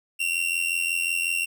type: tone with amplitude modulation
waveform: 45% pulse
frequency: 2745 Hz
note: F7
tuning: 31 cents flat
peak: -20 dBFS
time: 0.19-1.46 s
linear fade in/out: 20 ms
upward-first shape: sine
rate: 85.5 Hz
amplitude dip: 75%
effects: none